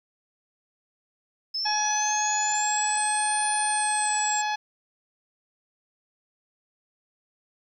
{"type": "linear two-way sweep", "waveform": "sine", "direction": "up then down", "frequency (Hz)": [5180, 9140, 7440], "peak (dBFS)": -26, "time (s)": [1.54, 4.42], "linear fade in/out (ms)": 10, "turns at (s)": 3.5}
{"type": "harmonic tone", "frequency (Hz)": 846, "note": "G#5", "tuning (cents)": 32, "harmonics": [1, 2, 3, 4, 5, 6, 7], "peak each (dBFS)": [-26, -32, -36, -38, -40, -42, -43], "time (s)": [1.65, 4.56], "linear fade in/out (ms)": 10}
{"effects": ["10-bit"]}